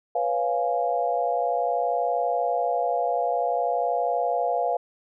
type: chord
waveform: sine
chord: C# dominant seventh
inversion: third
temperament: equal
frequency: 493.9 / 554.4 / 698.5 / 830.6 Hz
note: B4 / C#5 / E#5 / G#5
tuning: 0 / 0 / 0 / 0 cents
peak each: -28 / -30 / -24 / -30 dBFS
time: 0.15-4.77 s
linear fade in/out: 5 ms
effects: none